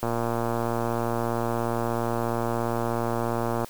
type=click train; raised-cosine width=1 ms; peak=-13 dBFS; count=424; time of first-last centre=0.03-3.645 s; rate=117 Hz; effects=white hiss -47 dBFS RMS until 3.69 s